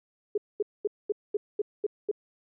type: tone bursts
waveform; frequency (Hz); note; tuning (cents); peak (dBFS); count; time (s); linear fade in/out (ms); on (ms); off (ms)
sine; 415.3; G#4; 0; -23; 8; 0.35-2.114; 5; 28; 220
effects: none